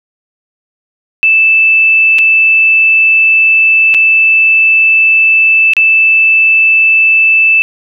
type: tone with dropouts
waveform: sine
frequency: 2637 Hz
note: E7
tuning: in tune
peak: -4 dBFS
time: 1.23-7.62 s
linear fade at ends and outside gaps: 0 ms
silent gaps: 2.185-2.189 / 3.941-3.946 / 5.735-5.767 s
effects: none